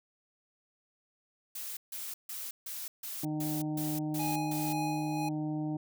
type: noise bursts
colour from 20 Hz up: blue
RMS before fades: -40 dBFS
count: 9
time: 1.55-4.73 s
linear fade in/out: 5 ms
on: 220 ms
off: 150 ms
type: harmonic tone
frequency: 152.9 Hz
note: D#3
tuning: 30 cents flat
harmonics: 1 / 2 / 4 / 5 / 6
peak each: -36 / -33 / -47 / -46 / -55 dBFS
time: 3.23-5.77 s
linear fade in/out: 5 ms
type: tone with tremolo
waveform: square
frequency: 830.6 Hz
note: G#5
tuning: in tune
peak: -34 dBFS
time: 4.19-5.29 s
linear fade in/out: 5 ms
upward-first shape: sine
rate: 2 Hz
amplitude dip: 50%
effects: none